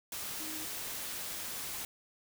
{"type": "tone in noise", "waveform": "sine", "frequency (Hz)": 311.1, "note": "D#4", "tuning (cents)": 0, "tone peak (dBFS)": -46, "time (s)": [0.4, 0.65], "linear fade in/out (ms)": 2, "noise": "white", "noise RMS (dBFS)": -40, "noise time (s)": [0.12, 1.85], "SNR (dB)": -9, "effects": []}